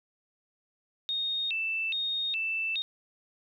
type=tone with vibrato; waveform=sine; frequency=3136 Hz; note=G7; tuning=in tune; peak=-28 dBFS; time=1.09-2.82 s; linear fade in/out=0 ms; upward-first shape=square; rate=1.2 Hz; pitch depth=290 cents each way; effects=11-bit